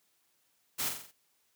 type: noise with echo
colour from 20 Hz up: white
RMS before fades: -33 dBFS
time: 0.78-0.9 s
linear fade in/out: 20 ms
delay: 44 ms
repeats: 5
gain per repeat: -5 dB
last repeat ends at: 1.12 s
effects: white hiss -73 dBFS RMS until 1.55 s + high-pass 80 Hz 12 dB/octave